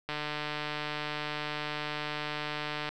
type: click train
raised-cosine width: 0.3 ms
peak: -18 dBFS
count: 421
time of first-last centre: 0.09-2.89 s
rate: 150 Hz
effects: none